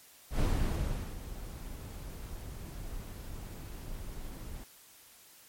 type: noise with ADSR envelope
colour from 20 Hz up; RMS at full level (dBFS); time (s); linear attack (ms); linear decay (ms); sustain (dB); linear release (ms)
brown; -27; 0.3-4.64; 95; 770; -15; 3
effects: white hiss -57 dBFS RMS until 5.48 s + MP3 64 kbps